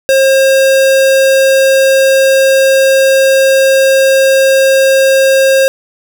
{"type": "tone", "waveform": "square", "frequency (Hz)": 536, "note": "C5", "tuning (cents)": 42, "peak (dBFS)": -6, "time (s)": [0.09, 5.68], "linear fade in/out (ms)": 0, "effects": []}